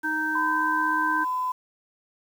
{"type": "harmonic tone", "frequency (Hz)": 311.1, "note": "D#4", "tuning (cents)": 0, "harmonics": [1, 3, 5], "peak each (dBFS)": [-31, -32, -25], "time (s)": [0.03, 1.25], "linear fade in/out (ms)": 20}
{"type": "tone", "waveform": "sine", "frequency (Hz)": 1010, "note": "B5", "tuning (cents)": 39, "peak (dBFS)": -24, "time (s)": [0.35, 1.52], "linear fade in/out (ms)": 5}
{"effects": ["8-bit"]}